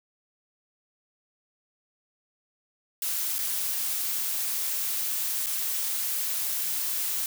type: noise with dropouts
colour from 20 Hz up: blue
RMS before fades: -29 dBFS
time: 3.02-7.26 s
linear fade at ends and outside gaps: 2 ms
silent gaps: 3.384-3.388 / 5.462-5.467 s
effects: none